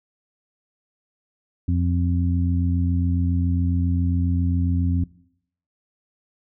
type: harmonic tone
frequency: 87.31 Hz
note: F2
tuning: in tune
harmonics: 1 / 2 / 3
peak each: -19 / -26 / -26 dBFS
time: 1.68-5.04 s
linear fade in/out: 5 ms
effects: noise-tail reverb RT60 0.7 s tail -21 dB re dry